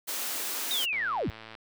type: high-pass noise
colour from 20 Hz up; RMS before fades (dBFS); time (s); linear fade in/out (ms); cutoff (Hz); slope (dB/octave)
white; -33; 0.07-0.86; 20; 220; 48
type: linear sweep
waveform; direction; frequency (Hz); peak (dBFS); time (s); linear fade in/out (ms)
sine; down; 3800 to 31; -27; 0.71-1.3; 0
type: click train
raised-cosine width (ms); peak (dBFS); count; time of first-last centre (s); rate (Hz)
0.3; -28; 70; 0.93-1.552; 111
effects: none